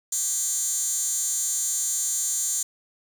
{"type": "tone with high-pass filter", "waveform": "15% pulse", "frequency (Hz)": 392, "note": "G4", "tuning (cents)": 0, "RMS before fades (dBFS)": -26, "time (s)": [0.12, 2.63], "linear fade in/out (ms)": 5, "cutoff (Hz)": 7400, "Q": 6.3, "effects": []}